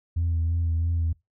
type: tone with vibrato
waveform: sine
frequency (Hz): 83.2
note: E2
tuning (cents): +17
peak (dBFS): -20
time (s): 0.16-1.13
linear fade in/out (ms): 10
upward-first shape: sine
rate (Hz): 3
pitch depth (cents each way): 29
effects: noise-tail reverb RT60 0.2 s tail -24 dB re dry + tanh soft clip ceiling -19 dBFS